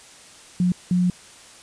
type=tone bursts at uneven times; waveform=sine; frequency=179.4 Hz; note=F3; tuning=47 cents sharp; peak=-16 dBFS; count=2; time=0.6-0.72 / 0.91-1.1 s; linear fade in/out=2 ms; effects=white hiss -46 dBFS RMS until 1.62 s + resampled to 22050 Hz